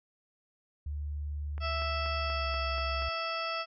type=tone with pitch glide; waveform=sine; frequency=73.42 to 67.33 Hz; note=D2 to C#2; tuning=0 to -50 cents; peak=-33 dBFS; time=0.86-3.09 s; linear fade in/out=5 ms; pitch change=-150 cents; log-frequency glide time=2.19-2.55 s
type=click train; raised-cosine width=0.5 ms; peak=-31 dBFS; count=7; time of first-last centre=1.58-3.022 s; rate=4.16 Hz
type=harmonic tone; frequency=659.3 Hz; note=E5; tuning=in tune; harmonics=1 / 2 / 3 / 4 / 5 / 7 / 8; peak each=-38 / -35 / -44 / -39 / -44 / -44 / -43 dBFS; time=1.6-3.66 s; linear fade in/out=50 ms
effects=none